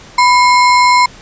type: tone with sample-and-hold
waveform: sine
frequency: 993 Hz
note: B5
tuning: 9 cents sharp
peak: -5 dBFS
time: 0.18-1.06 s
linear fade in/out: 5 ms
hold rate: 3150 Hz
effects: pink hiss -37 dBFS RMS until 1.21 s + resampled to 16000 Hz